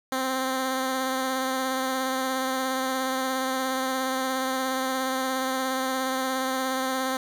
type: tone with vibrato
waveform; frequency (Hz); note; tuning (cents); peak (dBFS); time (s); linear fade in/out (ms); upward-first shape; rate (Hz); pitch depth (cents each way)
10% pulse; 261.6; C4; 0; -17; 0.12-7.17; 2; triangle; 17; 22
effects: none